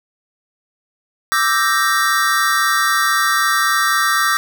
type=chord; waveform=square; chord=E half-diminished seventh; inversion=third; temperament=equal; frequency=1174.7 / 1318.5 / 1568 / 1864.7 Hz; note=D6 / E6 / G6 / Bb6; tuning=0 / 0 / 0 / 0 cents; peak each=-20 dBFS; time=1.32-4.37 s; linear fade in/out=0 ms; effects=none